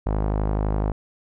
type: tone with low-pass filter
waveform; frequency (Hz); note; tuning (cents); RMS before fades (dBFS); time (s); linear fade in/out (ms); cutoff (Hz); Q
sawtooth; 51.91; G#1; 0; -23; 0.06-0.92; 5; 880; 1.3
effects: none